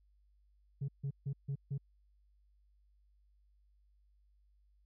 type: tone bursts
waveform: sine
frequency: 138.59 Hz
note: C#3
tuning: in tune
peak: -32 dBFS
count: 5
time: 0.81-1.78 s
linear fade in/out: 10 ms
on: 74 ms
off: 150 ms
effects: tanh soft clip ceiling -33 dBFS + added 50 Hz sine -66 dBFS peak until 4.85 s